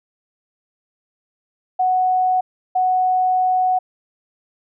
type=tone pair in turn; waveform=sine; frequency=740 / 740 Hz; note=F#5 / F#5; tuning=0 / 0 cents; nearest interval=unison; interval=0 cents; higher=neither; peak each=-14 dBFS; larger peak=neither; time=1.79-2.41 / 2.75-3.79 s; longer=second; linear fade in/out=10 ms; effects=none